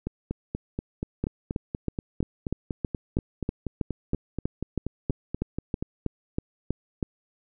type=two click trains; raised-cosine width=3 ms; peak=-16 / -13 dBFS; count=25 / 19; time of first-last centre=0.07-5.825 / 1.24-7.028 s; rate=4.17 / 3.11 Hz; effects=none